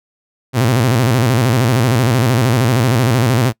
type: tone with vibrato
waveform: sawtooth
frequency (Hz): 121.2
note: B2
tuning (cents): -32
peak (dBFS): -7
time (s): 0.53-3.53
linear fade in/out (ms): 50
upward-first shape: square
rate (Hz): 13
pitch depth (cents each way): 130
effects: noise-tail reverb RT60 0.1 s tail -24 dB re dry